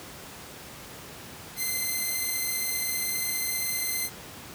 5% pulse beating tone pair, 2057 / 2072 Hz, C7 / C7, -30 / -17 cents, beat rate 15 Hz, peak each -24 / -18 dBFS, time 1.56-4.1 s, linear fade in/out 50 ms, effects pink hiss -43 dBFS RMS until 4.54 s + high-pass 80 Hz 12 dB/octave

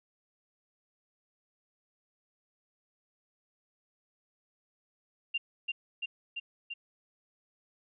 sine tone with echo, 2782 Hz, F7, 7 cents flat, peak -28 dBFS, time 5.34-5.38 s, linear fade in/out 10 ms, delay 340 ms, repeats 4, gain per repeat -2 dB, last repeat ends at 6.74 s, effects none

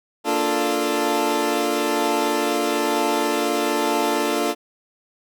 20% pulse chord, Bb major seventh, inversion none, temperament equal with one note detuned, 232.1 / 293.7 / 349.2 / 440 Hz, Bb3 / D4 / F4 / A4, -7 / 0 / 0 / 0 cents, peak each -24 / -19 / -20 / -19 dBFS, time 0.24-4.55 s, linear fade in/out 50 ms, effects none

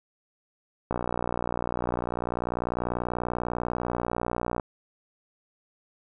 click train, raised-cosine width 1 ms, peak -14 dBFS, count 223, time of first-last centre 0.91-4.598 s, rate 60.2 Hz, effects none

